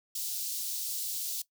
white high-pass noise, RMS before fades -35 dBFS, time 0.15-1.42 s, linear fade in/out 5 ms, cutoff 3800 Hz, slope 24 dB/octave, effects noise-tail reverb RT60 0.1 s tail -18 dB re dry

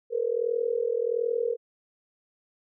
sine tone with amplitude modulation, 470 Hz, A#4, 14 cents sharp, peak -20 dBFS, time 0.1-1.57 s, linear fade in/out 50 ms, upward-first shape sine, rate 41.4 Hz, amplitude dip 90%, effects none

